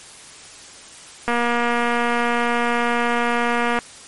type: click train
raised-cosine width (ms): 0.5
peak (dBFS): -6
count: 598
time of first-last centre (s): 1.28-3.788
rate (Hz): 238
effects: white hiss -41 dBFS RMS until 4.07 s + MP3 48 kbps